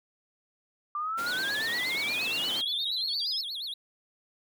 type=exponential sweep; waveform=sine; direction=up; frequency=1174.7 to 5270 Hz; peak=-29 dBFS; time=0.95-3.41 s; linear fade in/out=2 ms
type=high-pass noise; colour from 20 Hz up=pink; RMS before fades=-40 dBFS; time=1.17-2.62 s; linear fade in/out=20 ms; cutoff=210 Hz; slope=12 dB/octave
type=tone with vibrato; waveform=triangle; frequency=3791 Hz; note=A#7; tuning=28 cents sharp; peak=-32 dBFS; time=1.26-3.74 s; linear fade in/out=5 ms; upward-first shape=sine; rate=8.5 Hz; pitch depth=270 cents each way
effects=none